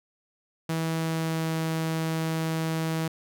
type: tone with pitch glide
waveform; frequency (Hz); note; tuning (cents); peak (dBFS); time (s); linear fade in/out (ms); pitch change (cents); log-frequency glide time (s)
sawtooth; 162.4 to 161.28; E3 to E3; -26 to -38; -22; 0.69-3.08; 5; -12; 0.96-1.57
effects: none